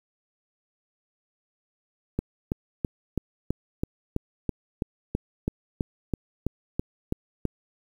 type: click train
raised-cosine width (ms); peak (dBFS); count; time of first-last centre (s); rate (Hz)
3; -12; 17; 2.19-7.453; 3.04
effects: 8-bit